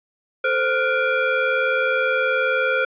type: tone with frequency modulation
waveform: sine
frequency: 439.9 Hz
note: A4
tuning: in tune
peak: -17 dBFS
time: 0.44-2.85 s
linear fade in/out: 5 ms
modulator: 959 Hz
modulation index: 1.9
effects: resampled to 8000 Hz + 9-bit